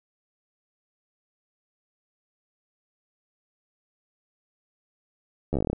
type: slowing click train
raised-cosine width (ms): 2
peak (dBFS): -13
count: 11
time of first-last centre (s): 5.53-5.731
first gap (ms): 12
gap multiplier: 1.11
effects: none